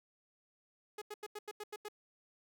sawtooth tone bursts, 419.8 Hz, G#4, 19 cents sharp, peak -38 dBFS, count 8, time 0.98-1.885 s, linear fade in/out 5 ms, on 37 ms, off 87 ms, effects none

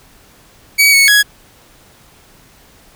sawtooth tone with pitch steps, 2266 / 2213 / 1669 Hz, C#7 / C#7 / G#6, +37 / -3 / +8 cents, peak -3 dBFS, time 0.78-1.23 s, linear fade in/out 20 ms, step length 150 ms, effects pink hiss -46 dBFS RMS until 2.95 s

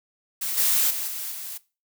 blue noise with level steps, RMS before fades -28 / -21 / -29 / -32 / -35 dBFS, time 0.41-1.58 s, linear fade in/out 10 ms, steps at 0.57 / 0.9 / 1.07 / 1.31 s, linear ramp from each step 10 ms, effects noise-tail reverb RT60 0.3 s tail -19 dB re dry

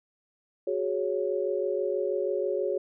sine chord, F# suspended second, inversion none, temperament just, 370 / 416.2 / 555 Hz, F#4 / G#4 / C#5, 0 / +4 / +2 cents, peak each -30 dBFS, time 0.67-2.78 s, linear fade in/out 5 ms, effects none

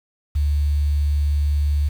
sine tone with quantisation, 72.9 Hz, D2, 12 cents flat, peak -16 dBFS, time 0.35-1.89 s, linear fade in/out 10 ms, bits 7, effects none

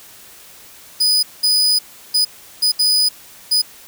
40% pulse tone bursts at uneven times, 4974 Hz, D#8, 1 cent flat, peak -11 dBFS, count 6, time 1-1.23 / 1.43-1.79 / 2.14-2.25 / 2.62-2.72 / 2.79-3.09 / 3.51-3.62 s, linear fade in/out 10 ms, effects white hiss -42 dBFS RMS until 3.87 s

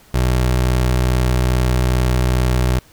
25% pulse tone, 62.4 Hz, B1, 19 cents sharp, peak -10 dBFS, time 0.14-2.79 s, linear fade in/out 5 ms, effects pink hiss -49 dBFS RMS until 2.92 s

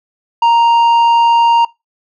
sine tone with tanh clipping, 932.3 Hz, A#5, in tune, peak -8 dBFS, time 0.42-1.65 s, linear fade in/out 5 ms, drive 7 dB, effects noise-tail reverb RT60 0.2 s tail -21 dB re dry

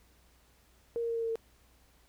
sine tone with pitch steps, 467.4 / 464.4 / 461.5 / 458.6 / 455.7 / 452.8 Hz, A#4 / A#4 / A#4 / A#4 / A#4 / A4, +5 / -7 / -17 / -28 / -39 / +50 cents, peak -30 dBFS, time 0.96-1.356 s, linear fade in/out 0 ms, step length 66 ms, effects added 60 Hz sine -65 dBFS peak until 2.08 s + pink hiss -66 dBFS RMS until 2.08 s

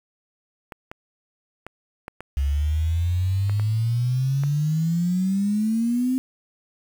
clicks, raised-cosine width 0.5 ms, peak -20 dBFS, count 8, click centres 0.722 / 0.915 / 1.666 / 2.081 / 2.206 / 3.496 / 3.597 / 4.436 s
sine exponential sweep, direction up, 67.8 to 261.6 Hz, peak -19 dBFS, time 2.37-6.18 s, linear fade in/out 0 ms
effects 7-bit

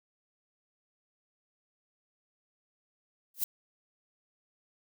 violet noise with exponential growth, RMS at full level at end -24 dBFS, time 3.34-3.44 s, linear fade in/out 5 ms, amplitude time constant 20 ms, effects none

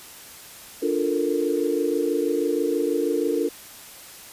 sine chord, Bb major seventh, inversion first, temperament equal, 293.7 / 349.2 / 440 / 466.2 Hz, D4 / F4 / A4 / Bb4, 0 / 0 / 0 / 0 cents, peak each -26 dBFS, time 0.82-3.49 s, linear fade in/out 10 ms, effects white hiss -43 dBFS RMS until 4.32 s + resampled to 32000 Hz

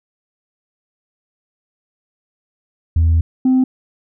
sine tone pair in turn, 81.8 / 258.4 Hz, E2 / C4, -13 / -21 cents, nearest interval octave + minor sixth, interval 1992 cents, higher second, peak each -8 dBFS, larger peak neither, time 2.96-3.21 / 3.45-3.64 s, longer first, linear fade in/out 5 ms, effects tanh soft clip ceiling -8 dBFS

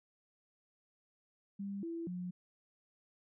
sine tone with pitch steps, 198.9 / 333.8 / 179.5 Hz, G3 / E4 / F3, +25 / +22 / +48 cents, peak -38 dBFS, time 1.59-2.31 s, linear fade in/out 10 ms, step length 240 ms, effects none

